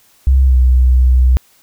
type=tone with pitch glide; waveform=sine; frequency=66.1 to 63.15 Hz; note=C2 to B1; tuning=+18 to +39 cents; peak=-6 dBFS; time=0.27-1.37 s; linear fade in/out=0 ms; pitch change=-79 cents; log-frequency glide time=0.45-0.56 s; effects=white hiss -51 dBFS RMS until 1.62 s